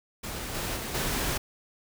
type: noise with level steps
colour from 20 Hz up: pink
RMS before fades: -36 / -32 / -35 / -29 dBFS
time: 0.23-1.38 s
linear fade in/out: 10 ms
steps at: 0.54 / 0.76 / 0.94 s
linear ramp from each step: 10 ms
effects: none